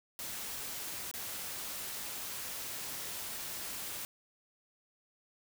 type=noise with dropouts; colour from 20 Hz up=white; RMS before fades=-41 dBFS; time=0.19-4.05 s; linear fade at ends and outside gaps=0 ms; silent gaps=1.113-1.139 s; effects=none